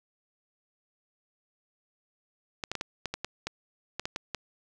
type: clicks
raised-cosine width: 0.2 ms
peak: -15 dBFS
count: 12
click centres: 2.638 / 2.716 / 2.753 / 2.811 / 3.057 / 3.14 / 3.246 / 3.47 / 3.996 / 4.055 / 4.161 / 4.347 s
effects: none